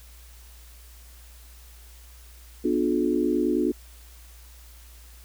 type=chord; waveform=sine; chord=B diminished seventh; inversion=none; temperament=just; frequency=246.9 / 296.3 / 355.6 / 426.7 Hz; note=B3 / D4 / F4 / Ab4; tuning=0 / +15 / +31 / +47 cents; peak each=-27 / -25 / -25 / -30 dBFS; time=2.64-3.72 s; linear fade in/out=10 ms; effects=added 59 Hz sine -46 dBFS peak until 5.24 s + white hiss -53 dBFS RMS until 5.24 s